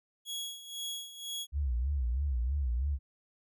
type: tone with tremolo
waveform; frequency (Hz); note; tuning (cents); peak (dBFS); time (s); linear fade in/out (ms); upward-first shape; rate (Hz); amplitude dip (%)
sawtooth; 3334; G#7; +6; -32; 0.25-1.47; 50; sine; 2; 75
type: tone with vibrato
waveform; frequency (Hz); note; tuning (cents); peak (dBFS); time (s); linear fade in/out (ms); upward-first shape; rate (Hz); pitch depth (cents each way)
sine; 65.41; C2; 0; -28; 1.52-2.99; 50; sine; 3.1; 190
effects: none